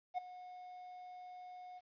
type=tone with ADSR envelope; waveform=triangle; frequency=727 Hz; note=F#5; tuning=31 cents flat; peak=-31 dBFS; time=0.14-1.81 s; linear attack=38 ms; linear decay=11 ms; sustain=-16 dB; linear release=35 ms; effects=resampled to 11025 Hz + 12-bit